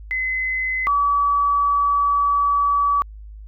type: tone pair in turn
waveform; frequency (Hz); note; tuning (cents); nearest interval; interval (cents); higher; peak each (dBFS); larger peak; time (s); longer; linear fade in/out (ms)
sine; 2039 / 1144.4; C7 / D6; -45 / -45; minor seventh; 1000; first; -20 / -15; second; 0.11-0.87 / 0.87-3.02; second; 0
effects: added 52 Hz sine -35 dBFS peak until 3.47 s